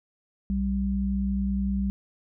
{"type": "tone pair together", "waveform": "sine", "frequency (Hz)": [61.8, 196.2], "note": ["B1", "G3"], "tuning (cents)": [2, 2], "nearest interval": "octave + minor sixth", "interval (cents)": 2000, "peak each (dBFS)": [-28, -25], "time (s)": [0.5, 1.9], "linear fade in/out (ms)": 0, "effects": []}